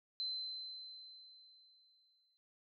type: tone with exponential decay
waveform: sine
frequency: 4069 Hz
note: C8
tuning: 49 cents flat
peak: -36 dBFS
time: 0.2-2.37 s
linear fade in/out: 0 ms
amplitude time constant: 470 ms
effects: none